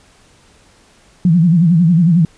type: tone with vibrato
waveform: sine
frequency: 169.7 Hz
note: F3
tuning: 49 cents flat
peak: -7 dBFS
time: 1.25-2.25 s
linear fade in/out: 2 ms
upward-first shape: sine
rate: 11 Hz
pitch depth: 130 cents each way
effects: pink hiss -49 dBFS RMS until 2.37 s + resampled to 22050 Hz